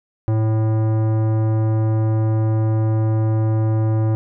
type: tone with tanh clipping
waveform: sine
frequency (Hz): 110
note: A2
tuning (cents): 0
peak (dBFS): -17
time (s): 0.28-4.15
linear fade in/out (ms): 0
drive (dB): 16
effects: none